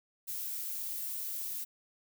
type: noise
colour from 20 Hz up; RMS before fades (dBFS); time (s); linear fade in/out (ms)
violet; -38; 0.27-1.65; 20
effects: none